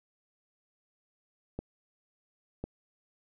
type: clicks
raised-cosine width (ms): 2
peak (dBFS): -22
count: 2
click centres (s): 1.59 / 2.64
effects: none